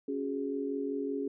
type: chord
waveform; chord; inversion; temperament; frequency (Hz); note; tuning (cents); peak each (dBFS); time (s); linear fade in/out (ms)
sine; C# suspended fourth; none; equal; 277.2 / 370 / 415.3; C#4 / F#4 / G#4; 0 / 0 / 0; -34 / -40 / -35; 0.08-1.28; 5
effects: none